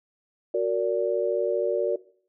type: chord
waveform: sine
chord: Gb augmented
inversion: none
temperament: just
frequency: 370 / 462.5 / 578.1 Hz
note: Gb4 / Bb4 / D5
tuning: 0 / -14 / -27 cents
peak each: -26 dBFS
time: 0.54-1.96 s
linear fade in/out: 5 ms
effects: noise-tail reverb RT60 0.5 s tail -18 dB re dry